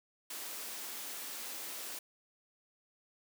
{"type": "high-pass noise", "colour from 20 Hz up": "white", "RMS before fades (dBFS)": -43, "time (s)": [0.3, 1.99], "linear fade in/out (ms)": 5, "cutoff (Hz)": 220, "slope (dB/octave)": 24, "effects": []}